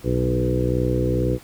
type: harmonic tone with a mistuned harmonic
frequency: 62.2 Hz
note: B1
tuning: 13 cents sharp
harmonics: 1 / 2 / 3 / 4 / 5 / 6 / 7 / 8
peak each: -26 / -23 / -29 / -32 / -26 / -27 / -31 / -26 dBFS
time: 0.03-1.39 s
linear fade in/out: 50 ms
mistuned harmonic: 2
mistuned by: -19 cents
effects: pink hiss -47 dBFS RMS until 1.43 s